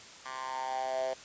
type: tone with high-pass filter sweep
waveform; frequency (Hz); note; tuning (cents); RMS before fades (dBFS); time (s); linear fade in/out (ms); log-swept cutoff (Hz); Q
10% pulse; 130.81; C3; 0; -35; 0.25-1.14; 10; 1200 to 580; 7.2
effects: white hiss -50 dBFS RMS until 1.24 s + resampled to 16000 Hz